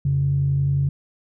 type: tone pair together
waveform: sine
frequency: 87.31 / 138.59 Hz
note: F2 / C#3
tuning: 0 / 0 cents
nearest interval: minor sixth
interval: 800 cents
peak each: -26 / -17 dBFS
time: 0.05-0.89 s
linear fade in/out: 5 ms
effects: tanh soft clip ceiling -10 dBFS